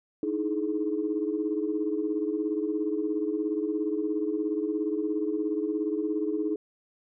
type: tone cluster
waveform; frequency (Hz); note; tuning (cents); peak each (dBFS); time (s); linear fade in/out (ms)
sine; 305.2 / 322.2 / 423.1; D#4 / E4 / G#4; -33 / -39 / +32; -30; 0.23-6.56; 2
effects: tanh soft clip ceiling -16 dBFS